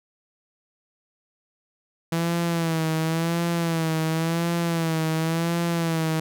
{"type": "tone with vibrato", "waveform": "sawtooth", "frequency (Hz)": 164.81, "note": "E3", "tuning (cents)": 0, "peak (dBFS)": -18, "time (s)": [2.12, 6.2], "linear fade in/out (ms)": 5, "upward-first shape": "sine", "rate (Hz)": 0.93, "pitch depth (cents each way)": 59, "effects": []}